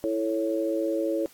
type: chord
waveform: sine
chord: A major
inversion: second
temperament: equal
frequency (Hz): 329.6 / 440 / 554.4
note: E4 / A4 / C#5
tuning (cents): 0 / 0 / 0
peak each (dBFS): -27 / -31 / -28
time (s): 0.04-1.26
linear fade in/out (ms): 0
effects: white hiss -55 dBFS RMS until 1.33 s + AAC 64 kbps